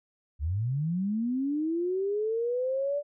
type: linear sweep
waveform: sine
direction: up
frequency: 66.4 to 587.3 Hz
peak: -26 dBFS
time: 0.39-3.03 s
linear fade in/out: 50 ms
effects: none